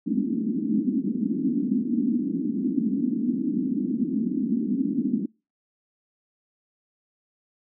pink band-pass noise, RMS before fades -25 dBFS, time 0.06-5.26 s, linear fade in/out 10 ms, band 210 to 290 Hz, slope 48 dB/octave, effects noise-tail reverb RT60 0.3 s tail -26 dB re dry

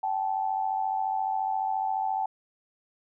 sine tone pair together, 770.6 / 865 Hz, G5 / A5, -30 / -30 cents, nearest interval major second, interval 200 cents, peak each -28 / -29 dBFS, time 0.03-2.26 s, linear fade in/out 5 ms, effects none

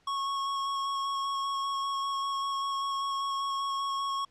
square tone with vibrato, 1100 Hz, C#6, 14 cents flat, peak -30 dBFS, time 0.07-4.25 s, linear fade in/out 5 ms, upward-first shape square, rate 5.1 Hz, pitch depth 9 cents each way, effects pink hiss -67 dBFS RMS until 4.3 s + low-pass 6000 Hz 12 dB/octave

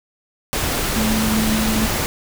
sine tone in noise, 218.3 Hz, A3, 13 cents flat, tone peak -18 dBFS, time 0.96-1.86 s, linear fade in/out 0 ms, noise pink, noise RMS -21 dBFS, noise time 0.53-2.06 s, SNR 0 dB, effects none

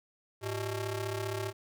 sawtooth ring-modulated tone, 246.9 Hz, B3, in tune, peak -26 dBFS, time 0.41-1.53 s, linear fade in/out 50 ms, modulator 141 Hz, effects none

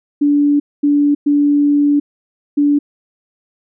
sine tone bursts at uneven times, 289.6 Hz, D4, 24 cents flat, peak -9 dBFS, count 4, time 0.21-0.6 / 0.83-1.15 / 1.26-2 / 2.57-2.79 s, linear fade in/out 10 ms, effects none

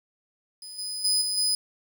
30% pulse tone with level steps, 4999 Hz, D#8, 7 cents sharp, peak -36 / -28 / -18 / -23 / -19 dBFS, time 0.62-1.55 s, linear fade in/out 2 ms, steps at 0.78 / 1.04 / 1.21 / 1.37 s, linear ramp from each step 10 ms, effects 10-bit

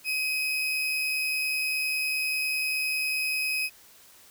35% pulse tone with amplitude modulation, 2527 Hz, D#7, 26 cents sharp, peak -23 dBFS, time 0.04-3.7 s, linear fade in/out 50 ms, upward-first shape sine, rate 150 Hz, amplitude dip 30%, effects white hiss -54 dBFS RMS until 4.3 s

